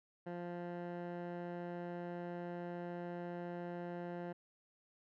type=tone with low-pass filter; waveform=15% pulse; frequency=174.61 Hz; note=F3; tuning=in tune; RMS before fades=-44 dBFS; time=0.26-4.33 s; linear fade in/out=10 ms; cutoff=1400 Hz; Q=0.87; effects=none